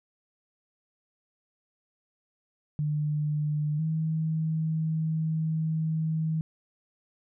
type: tone pair in turn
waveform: sine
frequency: 150 / 158.97 Hz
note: D3 / D#3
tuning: +37 / +38 cents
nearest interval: minor second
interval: 101 cents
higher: second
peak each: -25 dBFS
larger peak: neither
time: 2.79-3.79 / 3.79-6.41 s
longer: second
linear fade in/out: 0 ms
effects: none